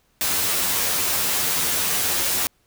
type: noise with comb filter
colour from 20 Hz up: white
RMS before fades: -22 dBFS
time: 0.21-2.47 s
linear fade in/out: 0 ms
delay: 11 ms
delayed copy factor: +0.85
effects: pink hiss -64 dBFS RMS until 2.66 s